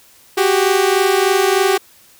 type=tone pair together; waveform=sawtooth; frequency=374.2 / 397.5 Hz; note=F#4 / G4; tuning=+20 / +24 cents; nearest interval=minor second; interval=104 cents; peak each=-11 dBFS; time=0.37-1.78 s; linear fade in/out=10 ms; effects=white hiss -48 dBFS RMS until 2.19 s